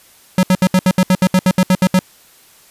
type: tone bursts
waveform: square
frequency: 185 Hz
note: F#3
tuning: in tune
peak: -9 dBFS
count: 14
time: 0.38-1.991 s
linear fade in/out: 2 ms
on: 51 ms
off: 69 ms
effects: white hiss -47 dBFS RMS until 2.7 s + resampled to 32000 Hz